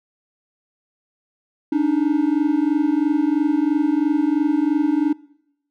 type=tone pair together; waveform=triangle; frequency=286.2 / 309.2 Hz; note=D4 / D#4; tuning=-45 / -11 cents; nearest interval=minor second; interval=134 cents; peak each=-17 dBFS; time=1.72-5.13 s; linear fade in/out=5 ms; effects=noise-tail reverb RT60 0.9 s tail -24 dB re dry